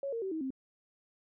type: tone with pitch steps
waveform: sine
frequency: 554 / 460.5 / 382.8 / 318.2 / 264.5 Hz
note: C#5 / A#4 / G4 / D#4 / C4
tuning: -1 / -21 / -41 / +39 / +19 cents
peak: -33 dBFS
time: 0.03-0.505 s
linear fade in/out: 2 ms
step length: 95 ms
effects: none